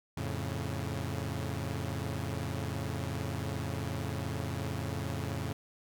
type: chord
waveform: sawtooth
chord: F augmented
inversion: none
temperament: equal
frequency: 87.31 / 110 / 138.59 Hz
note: F2 / A2 / C#3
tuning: 0 / 0 / 0 cents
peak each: -34 dBFS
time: 0.17-5.53 s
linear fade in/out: 5 ms
effects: none